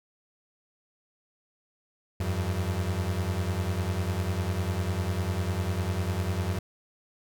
35% pulse beating tone pair, 86.5 / 96.5 Hz, F2 / G2, -16 / -27 cents, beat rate 10 Hz, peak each -28 / -28 dBFS, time 2.2-6.59 s, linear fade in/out 5 ms, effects none

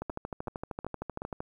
two click trains, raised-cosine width 1 ms, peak -21 / -22 dBFS, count 19 / 4, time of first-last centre 0.02-1.405 / 0.1-1.219 s, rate 13 / 2.68 Hz, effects 10-bit

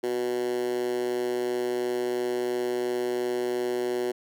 10% pulse tone with high-pass filter, 122.9 Hz, B2, 8 cents flat, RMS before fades -28 dBFS, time 0.03-4.12 s, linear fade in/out 10 ms, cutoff 350 Hz, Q 4.4, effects none

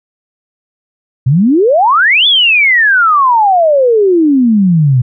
sine exponential two-way sweep, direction up then down, 119.7 to 3520 to 119.7 Hz, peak -5 dBFS, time 1.26-5.02 s, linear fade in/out 10 ms, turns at 2.27 s, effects none

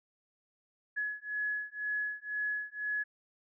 sine beating tone pair, 1692 / 1694 Hz, G#6 / G#6, +32 / +34 cents, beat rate 2 Hz, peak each -36 / -36 dBFS, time 0.96-3.04 s, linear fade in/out 20 ms, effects none

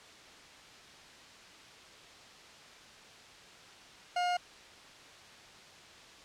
40% pulse tone, 713 Hz, F5, 36 cents sharp, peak -28 dBFS, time 4.16-4.37 s, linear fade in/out 5 ms, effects white hiss -53 dBFS RMS until 6.24 s + low-pass 5000 Hz 12 dB/octave

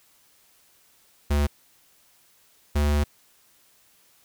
square tone pair in turn, 72.6 / 73.44 Hz, D2 / D2, -19 / +1 cents, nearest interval unison, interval 20 cents, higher second, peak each -20 dBFS, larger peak neither, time 1.3-1.47 / 2.75-3.04 s, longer second, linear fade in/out 10 ms, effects white hiss -60 dBFS RMS until 4.24 s

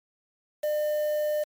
triangle tone with quantisation, 602 Hz, D5, 43 cents sharp, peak -22 dBFS, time 0.63-1.44 s, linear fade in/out 10 ms, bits 7, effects MP3 96 kbps

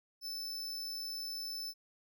45% pulse tone, 5274 Hz, E8, in tune, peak -39 dBFS, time 0.21-1.74 s, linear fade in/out 50 ms, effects none

